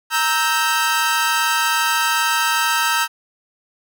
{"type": "chord", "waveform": "sawtooth", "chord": "E diminished", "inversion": "second", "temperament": "equal with one note detuned", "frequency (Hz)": [932.3, 1307.9, 1568], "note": ["Bb5", "E6", "G6"], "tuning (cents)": [0, -14, 0], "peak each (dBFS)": -17, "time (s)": [0.1, 3.08], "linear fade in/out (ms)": 50, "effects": []}